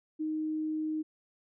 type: tone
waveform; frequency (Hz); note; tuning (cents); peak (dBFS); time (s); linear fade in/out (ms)
sine; 311.1; D#4; 0; -30; 0.19-1.03; 20
effects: none